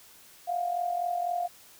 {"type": "tone with amplitude modulation", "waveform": "sine", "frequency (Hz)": 704, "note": "F5", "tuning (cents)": 14, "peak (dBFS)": -24, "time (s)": [0.47, 1.48], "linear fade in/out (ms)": 20, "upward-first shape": "sine", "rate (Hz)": 44, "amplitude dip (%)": 65, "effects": ["white hiss -54 dBFS RMS until 1.79 s"]}